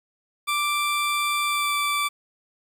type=tone with pitch glide; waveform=20% pulse; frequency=1174.7 to 1164.6 Hz; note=D6 to D6; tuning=0 to -15 cents; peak=-17 dBFS; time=0.47-2.09 s; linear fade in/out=20 ms; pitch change=-15 cents; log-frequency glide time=1.46-1.76 s; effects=9-bit